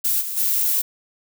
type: noise with level steps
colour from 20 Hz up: violet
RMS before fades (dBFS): -20 / -28 / -20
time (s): 0.04-0.82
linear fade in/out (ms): 10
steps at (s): 0.2 / 0.36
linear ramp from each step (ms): 20
effects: none